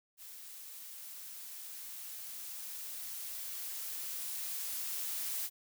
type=noise with level ramp; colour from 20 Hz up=blue; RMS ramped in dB=-50 to -37 dBFS; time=0.17-5.5 s; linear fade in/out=50 ms; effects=none